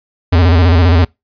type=tone with vibrato; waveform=square; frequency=86 Hz; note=F2; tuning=26 cents flat; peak=-7 dBFS; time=0.32-1.05 s; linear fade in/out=10 ms; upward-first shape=square; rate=15 Hz; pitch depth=89 cents each way; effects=noise-tail reverb RT60 0.2 s tail -25 dB re dry + resampled to 11025 Hz